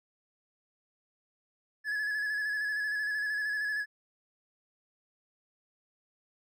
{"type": "tone with vibrato", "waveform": "triangle", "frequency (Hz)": 1700, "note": "G#6", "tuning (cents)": 40, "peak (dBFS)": -28, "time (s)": [1.84, 3.86], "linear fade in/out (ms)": 50, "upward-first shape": "square", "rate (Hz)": 13, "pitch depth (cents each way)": 29, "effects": []}